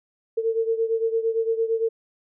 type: beating tone pair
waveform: sine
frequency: 450 / 458.8 Hz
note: A4 / A#4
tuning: +39 / -28 cents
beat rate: 8.8 Hz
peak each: -22 / -26 dBFS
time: 0.37-1.89 s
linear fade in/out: 10 ms
effects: none